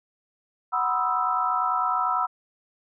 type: tone cluster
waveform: sine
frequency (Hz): 742 / 976 / 1027 / 1254 / 1323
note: F#5 / B5 / C6 / D#6 / E6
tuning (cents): +5 / -21 / -33 / +13 / +6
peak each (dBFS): -29 / -27 / -33 / -31 / -25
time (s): 0.72-2.27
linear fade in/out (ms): 20
effects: none